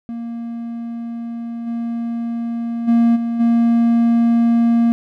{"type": "tone with level steps", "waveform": "triangle", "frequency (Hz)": 233.1, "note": "A#3", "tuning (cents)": 0, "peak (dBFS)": [-22, -18, -8, -16, -9], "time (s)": [0.09, 4.92], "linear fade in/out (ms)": 0, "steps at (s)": [1.66, 2.87, 3.15, 3.39], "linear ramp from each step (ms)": 20, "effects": []}